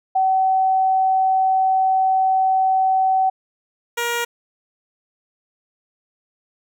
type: tone pair in turn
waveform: sine / 10% pulse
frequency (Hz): 760 / 473.1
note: F#5 / A#4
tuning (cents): +46 / +26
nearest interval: minor sixth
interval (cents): 820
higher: first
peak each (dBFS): -14 / -12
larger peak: second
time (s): 0.15-3.3 / 3.97-4.25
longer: first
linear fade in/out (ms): 10
effects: none